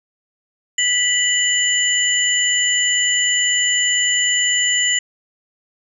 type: tone cluster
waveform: sine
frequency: 1968 / 2961 / 7090 Hz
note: B6 / F#7 / A8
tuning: -7 / +1 / +12 cents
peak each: -19 dBFS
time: 0.78-4.99 s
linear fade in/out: 5 ms
effects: none